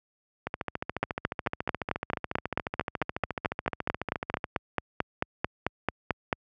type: two click trains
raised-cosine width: 0.5 ms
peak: -10 / -15 dBFS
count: 25 / 57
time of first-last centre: 1.03-6.328 / 0.47-4.442 s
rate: 4.53 / 14.1 Hz
effects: high-pass 60 Hz 12 dB/octave